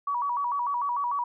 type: tone with vibrato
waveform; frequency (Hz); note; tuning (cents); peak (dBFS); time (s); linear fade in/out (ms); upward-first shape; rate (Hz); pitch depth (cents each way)
sine; 1046.5; C6; 0; -25; 0.07-1.24; 5; square; 6.7; 140
effects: none